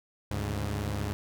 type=tone cluster; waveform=sawtooth; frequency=73.1 / 103 / 138.4 Hz; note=D2 / G#2 / C#3; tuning=-7 / -14 / -2 cents; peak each=-31 / -28 / -37 dBFS; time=0.31-1.13 s; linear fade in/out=0 ms; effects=none